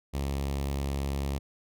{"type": "tone with notch filter", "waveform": "sawtooth", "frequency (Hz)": 69.3, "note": "C#2", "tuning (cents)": 0, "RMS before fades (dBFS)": -31, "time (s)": [0.13, 1.39], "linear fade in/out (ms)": 20, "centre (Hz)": 1500, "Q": 1.8, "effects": []}